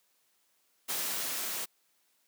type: noise with level ramp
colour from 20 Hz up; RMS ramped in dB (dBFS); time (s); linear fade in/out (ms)
white; -33 to -36; 0.88-1.66; 20
effects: white hiss -72 dBFS RMS until 2.27 s + high-pass 200 Hz 12 dB/octave